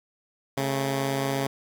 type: tone pair together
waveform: 10% pulse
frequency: 136.6 / 219.4 Hz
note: C#3 / A3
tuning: -25 / -5 cents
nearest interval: minor sixth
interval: 820 cents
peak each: -17 / -27 dBFS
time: 0.57-1.47 s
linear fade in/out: 5 ms
effects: none